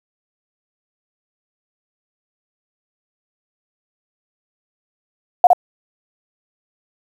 sine tone with echo, 717 Hz, F5, 45 cents sharp, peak -3 dBFS, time 5.44-5.47 s, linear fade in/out 2 ms, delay 62 ms, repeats 1, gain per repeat -3 dB, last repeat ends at 5.532 s, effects 7-bit

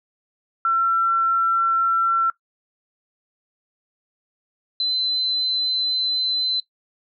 sine tone pair in turn, 1351 / 4048 Hz, E6 / B7, +42 / +42 cents, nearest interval octave + perfect fifth, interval 1900 cents, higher second, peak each -16 / -19 dBFS, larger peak first, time 0.65-2.3 / 4.8-6.6 s, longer second, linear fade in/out 2 ms, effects noise-tail reverb RT60 0.1 s tail -18 dB re dry

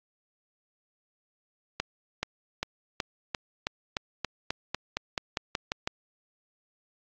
accelerating click train, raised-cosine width 0.2 ms, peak -11 dBFS, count 16, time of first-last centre 1.8-5.875 s, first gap 430 ms, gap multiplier 0.93, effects low-pass 6000 Hz 12 dB/octave + AAC 64 kbps

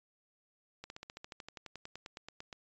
slowing click train, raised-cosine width 0.2 ms, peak -28 dBFS, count 20, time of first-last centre 0.84-2.528 s, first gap 61 ms, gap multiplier 1.04, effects resampled to 16000 Hz

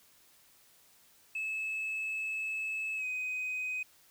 sine tone with pitch glide, 2600 to 2509 Hz, E7 to D#7, -24 to +14 cents, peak -31 dBFS, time 1.35-3.83 s, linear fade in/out 5 ms, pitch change -62 cents, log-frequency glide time 2.96-3.05 s, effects tanh soft clip ceiling -31 dBFS + white hiss -63 dBFS RMS until 4.1 s

